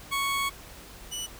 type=tone pair in turn; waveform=20% pulse; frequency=1108.7 / 2960 Hz; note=C#6 / F#7; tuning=0 / 0 cents; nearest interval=octave + perfect fourth; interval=1700 cents; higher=second; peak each=-21 / -27 dBFS; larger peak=first; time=0.11-0.5 / 1.11-1.27 s; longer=first; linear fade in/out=20 ms; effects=added 50 Hz sine -51 dBFS peak until 1.39 s + pink hiss -47 dBFS RMS until 1.39 s